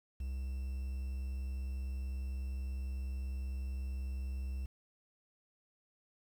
triangle tone, 65.41 Hz, C2, in tune, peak -34 dBFS, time 0.2-4.66 s, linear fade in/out 5 ms, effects 10-bit

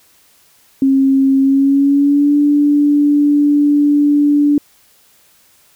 sine tone with pitch glide, 270 to 291.1 Hz, C#4 to D4, -45 to -15 cents, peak -8 dBFS, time 0.82-4.58 s, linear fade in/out 2 ms, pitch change +130 cents, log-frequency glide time 1.41-2.36 s, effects white hiss -51 dBFS RMS until 5.75 s

